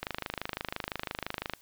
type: click train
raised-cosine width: 0.3 ms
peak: -16 dBFS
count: 40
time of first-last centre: 0.03-1.536 s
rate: 25.9 Hz
effects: white hiss -60 dBFS RMS until 1.61 s